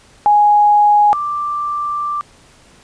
sine tone pair in turn, 830.6 / 1177.5 Hz, G#5 / D6, 0 / +4 cents, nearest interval tritone, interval 604 cents, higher second, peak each -7 / -17 dBFS, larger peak first, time 0.26-1.13 / 1.13-2.21 s, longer second, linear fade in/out 0 ms, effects pink hiss -47 dBFS RMS until 2.83 s + resampled to 22050 Hz

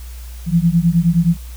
sine beating tone pair, 164.81 / 174.41 Hz, E3 / F3, 0 / -2 cents, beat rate 9.6 Hz, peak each -14 dBFS, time 0.46-1.37 s, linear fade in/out 50 ms, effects added 60 Hz sine -29 dBFS peak until 1.56 s + white hiss -43 dBFS RMS until 1.56 s

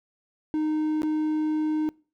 triangle tone with dropouts, 308.6 Hz, D#4, 14 cents flat, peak -21 dBFS, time 0.54-1.89 s, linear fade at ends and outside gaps 0 ms, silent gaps 1.019-1.032 s, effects noise-tail reverb RT60 0.4 s tail -25 dB re dry

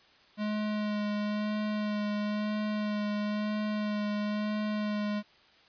square tone with vibrato, 210 Hz, G#3, 19 cents sharp, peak -30 dBFS, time 0.37-5.23 s, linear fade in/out 50 ms, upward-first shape sine, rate 1 Hz, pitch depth 16 cents each way, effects white hiss -60 dBFS RMS until 5.68 s + resampled to 11025 Hz

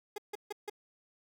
30% pulse tone bursts, 415.3 Hz, G#4, in tune, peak -34 dBFS, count 4, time 0.16-0.698 s, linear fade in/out 5 ms, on 22 ms, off 150 ms, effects none

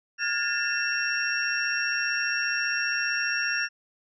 sine tone cluster, 1422 / 1649 / 1784 / 2698 / 5580 Hz, F6 / G#6 / A6 / E7 / F8, +31 / -13 / +23 / +40 / -2 cents, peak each -31 dBFS, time 0.18-3.69 s, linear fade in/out 50 ms, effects none

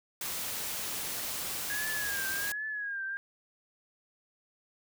white noise, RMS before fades -36 dBFS, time 0.21-2.52 s, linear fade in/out 2 ms
sine tone with vibrato, 1649 Hz, G#6, 13 cents flat, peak -33 dBFS, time 1.7-3.17 s, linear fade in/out 0 ms, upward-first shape triangle, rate 1.3 Hz, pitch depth 100 cents each way
effects none

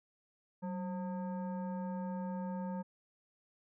sine tone with frequency modulation, 188.7 Hz, F#3, 34 cents sharp, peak -36 dBFS, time 0.62-2.83 s, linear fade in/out 20 ms, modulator 719 Hz, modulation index 0.71, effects none

